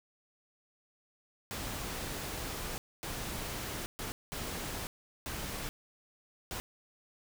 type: noise bursts at uneven times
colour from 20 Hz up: pink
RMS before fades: -39 dBFS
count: 6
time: 1.51-2.78 / 3.03-3.86 / 3.99-4.12 / 4.32-4.87 / 5.26-5.69 / 6.51-6.6 s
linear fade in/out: 0 ms
effects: none